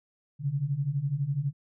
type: beating tone pair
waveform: sine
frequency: 133.2 / 145.2 Hz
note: C3 / D3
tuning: +31 / -19 cents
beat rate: 12 Hz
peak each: -31 / -28 dBFS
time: 0.39-1.53 s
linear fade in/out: 50 ms
effects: none